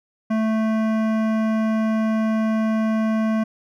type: tone with hard clipping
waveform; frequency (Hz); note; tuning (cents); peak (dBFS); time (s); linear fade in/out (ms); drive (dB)
sine; 220; A3; 0; -20; 0.3-3.44; 10; 15
effects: none